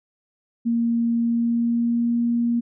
sine tone with pitch glide, 233.1 to 236.1 Hz, A#3 to A#3, 0 to +22 cents, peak -18 dBFS, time 0.65-2.61 s, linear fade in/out 20 ms, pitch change +22 cents, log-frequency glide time 1.17-2.19 s, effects none

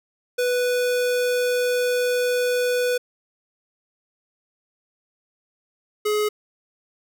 square tone pair in turn, 493.9 / 421.8 Hz, B4 / G#4, 0 / +27 cents, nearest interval minor third, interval 273 cents, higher first, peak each -20 dBFS, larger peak neither, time 0.38-2.98 / 6.05-6.29 s, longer first, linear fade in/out 10 ms, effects none

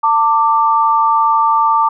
sine tone pair together, 897 / 1174.7 Hz, A5 / D6, +33 / 0 cents, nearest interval perfect fourth, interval 467 cents, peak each -12 dBFS, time 0.03-1.89 s, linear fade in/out 10 ms, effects none

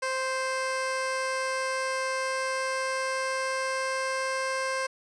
15% pulse tone with pitch glide, 523.3 to 527.2 Hz, C5 to C5, 0 to +13 cents, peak -21 dBFS, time 0.02-4.87 s, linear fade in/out 10 ms, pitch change +13 cents, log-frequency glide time 0.31-4.43 s, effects resampled to 22050 Hz + 10-bit

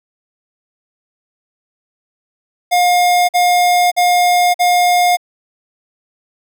square tone bursts, 712 Hz, F5, 33 cents sharp, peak -10 dBFS, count 4, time 2.71-5.171 s, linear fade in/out 20 ms, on 580 ms, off 47 ms, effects none

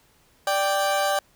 30% pulse tone pair together, 587.3 / 784 Hz, D5 / G5, 0 / 0 cents, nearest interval perfect fourth, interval 500 cents, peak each -21 dBFS, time 0.47-1.19 s, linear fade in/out 2 ms, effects pink hiss -60 dBFS RMS until 1.35 s

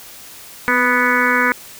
harmonic tone with a mistuned harmonic, 246.9 Hz, B3, in tune, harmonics 1 / 2 / 4 / 5 / 6 / 7 / 8 / 9, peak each -22 / -23 / -21 / -22 / -18 / -20 / -22 / -22 dBFS, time 0.68-1.52 s, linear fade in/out 0 ms, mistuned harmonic 1, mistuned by +32 cents, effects white hiss -38 dBFS RMS until 1.79 s

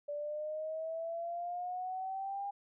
sine exponential sweep, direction up, 580 to 808 Hz, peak -36 dBFS, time 0.08-2.51 s, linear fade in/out 10 ms, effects none

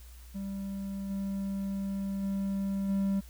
triangle tone with level steps, 196 Hz, G3, in tune, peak -32 / -29 / -27 / -24 dBFS, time 0.34-3.21 s, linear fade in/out 20 ms, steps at 1.09 / 2.22 / 2.88 s, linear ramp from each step 20 ms, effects added 60 Hz sine -47 dBFS peak until 3.29 s + white hiss -58 dBFS RMS until 3.29 s

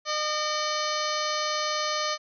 harmonic tone with a mistuned harmonic, 608 Hz, D#5, 40 cents flat, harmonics 1 / 2 / 3 / 4 / 5 / 6 / 7 / 8 / 9 / 10, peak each -32 / -30 / -36 / -38 / -37 / -39 / -34 / -37 / -42 / -37 dBFS, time 0.05-2.18 s, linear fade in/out 50 ms, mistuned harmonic 4, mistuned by -96 cents, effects none

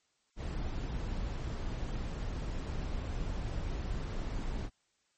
brown noise, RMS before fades -36 dBFS, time 0.36-4.7 s, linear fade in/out 50 ms, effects white hiss -75 dBFS RMS until 5.17 s + MP3 32 kbps

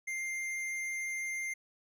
triangle tone with hard clipping, 2102 Hz, C7, 7 cents sharp, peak -36 dBFS, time 0.07-1.54 s, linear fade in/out 10 ms, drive 15 dB, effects resampled to 32000 Hz

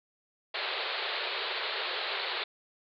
white band-pass noise, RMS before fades -34 dBFS, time 0.54-2.44 s, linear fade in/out 5 ms, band 360 to 4400 Hz, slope 96 dB/octave, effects none

